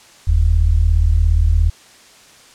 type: tone pair together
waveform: sine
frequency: 42.98 / 80.2 Hz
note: F1 / E2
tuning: -27 / -47 cents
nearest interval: major seventh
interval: 1080 cents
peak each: -13 dBFS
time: 0.27-1.7 s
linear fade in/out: 10 ms
effects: white hiss -45 dBFS RMS until 2.54 s + low-pass 8000 Hz 12 dB/octave